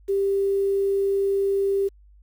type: tone with quantisation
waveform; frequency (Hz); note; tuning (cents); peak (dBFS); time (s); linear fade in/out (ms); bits
sine; 394.4; G4; +11; -19; 0.08-1.89; 20; 8
effects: added 50 Hz sine -49 dBFS peak until 2.22 s